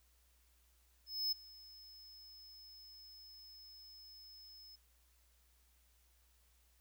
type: tone with ADSR envelope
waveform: square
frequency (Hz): 5200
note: E8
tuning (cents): -24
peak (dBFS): -33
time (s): 1.06-4.76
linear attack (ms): 260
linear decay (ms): 10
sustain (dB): -22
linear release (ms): 10
effects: added 60 Hz sine -70 dBFS peak until 6.8 s + white hiss -74 dBFS RMS until 6.8 s